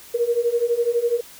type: beating tone pair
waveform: sine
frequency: 466.2 / 478.2 Hz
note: A#4 / A#4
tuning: 0 / +44 cents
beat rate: 12 Hz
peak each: -22 / -20 dBFS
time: 0.14-1.21 s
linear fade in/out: 10 ms
effects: white hiss -44 dBFS RMS until 1.39 s